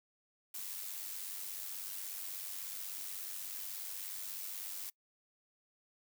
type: noise with amplitude modulation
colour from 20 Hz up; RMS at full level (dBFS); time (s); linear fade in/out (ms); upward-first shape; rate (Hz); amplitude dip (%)
blue; -41; 0.54-4.9; 5; sine; 96.4; 50
effects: noise-tail reverb RT60 0.1 s tail -24 dB re dry